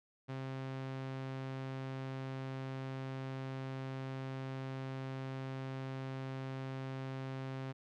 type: tone with low-pass filter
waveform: sawtooth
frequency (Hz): 132.8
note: C3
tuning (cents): +26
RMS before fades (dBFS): -42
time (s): 0.28-7.73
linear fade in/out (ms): 20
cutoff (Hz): 3600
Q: 0.65
effects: none